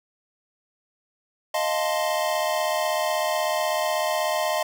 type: chord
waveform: square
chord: F dominant seventh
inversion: third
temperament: equal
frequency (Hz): 622.3 / 698.5 / 880 / 1046.5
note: Eb5 / F5 / A5 / C6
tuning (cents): 0 / 0 / 0 / 0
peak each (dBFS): -26 / -29 / -31 / -31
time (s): 1.54-4.63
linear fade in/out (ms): 5
effects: none